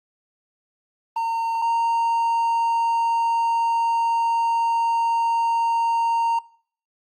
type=tone pair in turn; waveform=triangle; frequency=915 / 924 Hz; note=A#5 / A#5; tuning=-32 / -16 cents; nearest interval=unison; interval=16 cents; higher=second; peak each=-19 / -17 dBFS; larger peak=second; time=1.16-1.62 / 1.62-6.39 s; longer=second; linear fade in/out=5 ms; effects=noise-tail reverb RT60 0.5 s tail -21 dB re dry + Opus 24 kbps